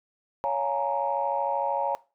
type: chord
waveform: sine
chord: Bb minor seventh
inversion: first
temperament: just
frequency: 559.4 / 699.2 / 839.1 / 932.3 Hz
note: Db5 / F5 / Ab5 / Bb5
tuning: +16 / +2 / +18 / 0 cents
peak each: -29 / -33 / -29 / -28 dBFS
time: 0.44-1.95 s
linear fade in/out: 0 ms
effects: noise-tail reverb RT60 0.3 s tail -20 dB re dry + tanh soft clip ceiling -14 dBFS